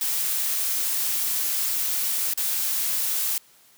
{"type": "noise with dropouts", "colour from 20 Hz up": "blue", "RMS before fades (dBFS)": -25, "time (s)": [0.01, 3.38], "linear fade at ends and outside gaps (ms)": 2, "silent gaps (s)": [2.337, 2.375], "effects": ["white hiss -56 dBFS RMS until 3.77 s", "high-pass 80 Hz 12 dB/octave"]}